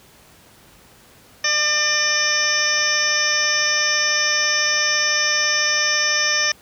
harmonic tone, 599 Hz, D5, 34 cents sharp, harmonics 1 / 2 / 3 / 4 / 5 / 6 / 8 / 9 / 10, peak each -31 / -29 / -21 / -26 / -30 / -30 / -32 / -22 / -23 dBFS, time 1.44-6.52 s, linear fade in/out 5 ms, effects pink hiss -49 dBFS RMS until 6.61 s + high-pass 60 Hz 12 dB/octave

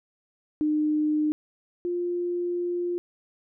sine tone pair in turn, 303.8 / 351.2 Hz, D#4 / F4, -41 / +10 cents, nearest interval minor third, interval 251 cents, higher second, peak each -21 / -25 dBFS, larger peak first, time 0.61-1.32 / 1.85-2.98 s, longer second, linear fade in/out 0 ms, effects none

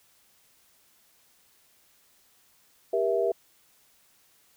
sine chord, E diminished, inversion first, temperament just, 395.6 / 474.7 / 659.3 Hz, G4 / Bb4 / E5, +16 / +31 / 0 cents, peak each -27 dBFS, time 2.93-3.32 s, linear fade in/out 5 ms, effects white hiss -63 dBFS RMS until 4.56 s

